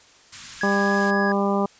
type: band-stop noise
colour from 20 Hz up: white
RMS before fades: -37 dBFS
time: 0.32-1.11 s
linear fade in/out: 10 ms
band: 230 to 1100 Hz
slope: 24 dB/octave
type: tone with vibrato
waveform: triangle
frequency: 1661.2 Hz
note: G#6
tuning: in tune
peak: -22 dBFS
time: 0.61-1.32 s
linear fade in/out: 2 ms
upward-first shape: sine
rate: 3.9 Hz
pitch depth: 8 cents each way
type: harmonic tone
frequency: 199.3 Hz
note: G3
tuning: 29 cents sharp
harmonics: 1 / 2 / 3 / 4 / 5 / 6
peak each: -22 / -25 / -27 / -28 / -29 / -30 dBFS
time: 0.63-1.66 s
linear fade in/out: 5 ms
effects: white hiss -52 dBFS RMS until 1.79 s + resampled to 16000 Hz